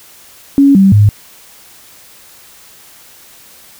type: tone with pitch steps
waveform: sine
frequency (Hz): 278.7 / 194 / 103.7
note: C#4 / G3 / G#2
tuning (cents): +9 / -18 / -2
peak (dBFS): -3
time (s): 0.58-1.09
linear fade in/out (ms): 0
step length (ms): 170
effects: white hiss -40 dBFS RMS until 3.79 s